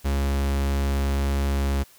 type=tone; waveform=45% pulse; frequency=69.3 Hz; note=C#2; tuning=in tune; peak=-21 dBFS; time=0.04-1.84 s; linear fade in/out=20 ms; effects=white hiss -53 dBFS RMS until 1.98 s